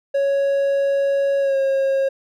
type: tone with pitch glide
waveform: triangle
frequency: 555 to 541.4 Hz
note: C#5 to C#5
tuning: +2 to -41 cents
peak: -14 dBFS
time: 0.14-2.09 s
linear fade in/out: 10 ms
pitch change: -43 cents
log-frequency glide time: 1.4-1.57 s
effects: none